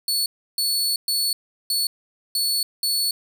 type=tone bursts at uneven times; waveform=sawtooth; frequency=4423 Hz; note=C#8; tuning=5 cents flat; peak=-17 dBFS; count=6; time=0.08-0.26 / 0.58-0.96 / 1.08-1.33 / 1.7-1.87 / 2.35-2.63 / 2.83-3.11 s; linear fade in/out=2 ms; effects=none